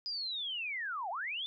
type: linear two-way sweep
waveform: sine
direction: down then up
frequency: 4978 to 659.3 to 3577 Hz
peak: -35 dBFS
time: 0.06-1.46 s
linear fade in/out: 0 ms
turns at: 1.1 s
effects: none